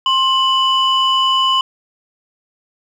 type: tone pair together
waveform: sine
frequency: 1057.4 / 2977 Hz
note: C6 / F#7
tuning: +18 / +10 cents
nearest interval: octave + tritone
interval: 1792 cents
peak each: -13 dBFS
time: 0.06-1.61 s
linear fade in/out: 2 ms
effects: tanh soft clip ceiling -7 dBFS + 8-bit